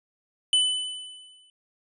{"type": "tone with exponential decay", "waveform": "square", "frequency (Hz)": 3003, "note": "F#7", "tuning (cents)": 25, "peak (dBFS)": -17, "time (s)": [0.53, 1.5], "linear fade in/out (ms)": 1, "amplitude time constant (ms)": 210, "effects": ["resampled to 24000 Hz"]}